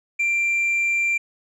sine tone with tanh clipping, 2365 Hz, D7, 12 cents sharp, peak -19 dBFS, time 0.19-1.18 s, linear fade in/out 10 ms, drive 2 dB, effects none

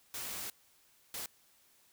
white noise bursts at uneven times, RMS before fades -41 dBFS, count 2, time 0.14-0.5 / 1.14-1.26 s, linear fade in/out 2 ms, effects white hiss -67 dBFS RMS until 1.92 s

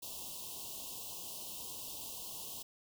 white band-stop noise, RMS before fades -45 dBFS, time 0.02-2.63 s, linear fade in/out 10 ms, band 1100 to 2700 Hz, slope 96 dB/octave, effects none

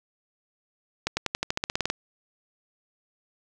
accelerating click train, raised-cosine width 0.2 ms, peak -8 dBFS, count 13, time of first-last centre 1.07-1.901 s, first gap 100 ms, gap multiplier 0.93, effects none

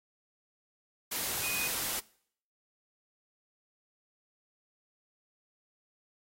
sine tone in noise, 2489 Hz, D#7, in tune, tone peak -35 dBFS, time 1.43-1.68 s, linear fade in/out 10 ms, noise white, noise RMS -34 dBFS, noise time 1.11-2 s, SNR -4 dB, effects noise-tail reverb RT60 0.6 s tail -22 dB re dry + AAC 48 kbps

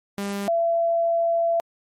sawtooth / sine tone pair in turn, 200.2 / 673.4 Hz, G3 / E5, +37 / +37 cents, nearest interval octave + major sixth, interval 2100 cents, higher second, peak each -22 / -18 dBFS, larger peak second, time 0.18-0.48 / 0.48-1.6 s, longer second, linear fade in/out 0 ms, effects MP3 64 kbps

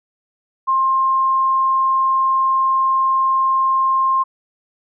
sine tone, 1060 Hz, C6, 22 cents sharp, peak -13 dBFS, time 0.67-4.24 s, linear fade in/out 20 ms, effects none

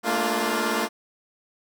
10% pulse chord, Bb major seventh, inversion third, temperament equal with one note detuned, 215.8 / 233.1 / 293.7 / 349.2 Hz, A3 / Bb3 / D4 / F4, -33 / 0 / 0 / 0 cents, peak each -20 / -19 / -22 / -19 dBFS, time 0.03-0.89 s, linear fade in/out 50 ms, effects none

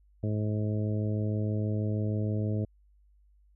harmonic tone, 106.3 Hz, G#2, 41 cents sharp, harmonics 1 / 2 / 3 / 4 / 5 / 6, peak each -28 / -34 / -38 / -40 / -42 / -44 dBFS, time 0.23-2.65 s, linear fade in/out 5 ms, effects added 50 Hz sine -59 dBFS peak until 3.55 s

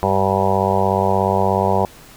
harmonic tone, 96.8 Hz, G2, 21 cents flat, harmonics 1 / 2 / 4 / 5 / 6 / 7 / 8 / 9 / 10, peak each -23 / -23 / -23 / -23 / -23 / -23 / -23 / -23 / -23 dBFS, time 0.03-1.85 s, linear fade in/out 0 ms, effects pink hiss -43 dBFS RMS until 2.16 s

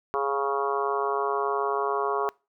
harmonic tone with a mistuned harmonic, 138.59 Hz, C#3, in tune, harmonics 3 / 4 / 5 / 6 / 7 / 8 / 9 / 10, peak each -28 / -38 / -32 / -36 / -32 / -29 / -37 / -39 dBFS, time 0.14-2.29 s, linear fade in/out 0 ms, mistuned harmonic 5, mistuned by +17 cents, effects noise-tail reverb RT60 0.3 s tail -26 dB re dry

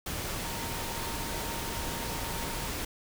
sine tone in noise, 923 Hz, A#5, 17 cents flat, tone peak -42 dBFS, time 0.44-2.67 s, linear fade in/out 5 ms, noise pink, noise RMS -35 dBFS, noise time 0.06-2.85 s, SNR -10 dB, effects none

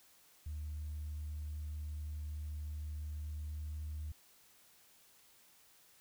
sine tone with pitch glide, 75.6 to 76.26 Hz, D#2 to D#2, -49 to -34 cents, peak -38 dBFS, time 0.46-4.12 s, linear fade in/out 5 ms, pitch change +15 cents, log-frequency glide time 3.33-3.71 s, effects tanh soft clip ceiling -36 dBFS + white hiss -65 dBFS RMS until 6 s

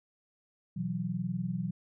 sine chord, B suspended fourth, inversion none, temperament equal, 123.47 / 164.81 / 185 Hz, B2 / E3 / F#3, 0 / 0 / 0 cents, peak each -38 / -35 / -34 dBFS, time 0.76-1.71 s, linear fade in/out 10 ms, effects none

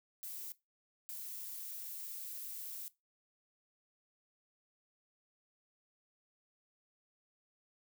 violet noise bursts at uneven times, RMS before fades -45 dBFS, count 2, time 0.23-0.52 / 1.09-2.88 s, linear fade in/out 0 ms, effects noise-tail reverb RT60 0.2 s tail -18 dB re dry

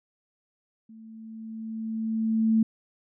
sine tone with level ramp, 222.2 Hz, A3, 17 cents sharp, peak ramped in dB -45 to -17 dBFS, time 0.89-2.63 s, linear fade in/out 5 ms, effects none

